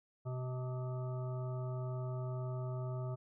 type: harmonic tone with a mistuned harmonic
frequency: 127 Hz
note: B2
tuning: 49 cents sharp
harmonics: 1 / 3 / 5 / 7 / 9 / 10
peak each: -37 / -48 / -47 / -56 / -55 / -57 dBFS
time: 0.25-3.16 s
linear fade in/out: 20 ms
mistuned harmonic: 9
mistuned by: +40 cents
effects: none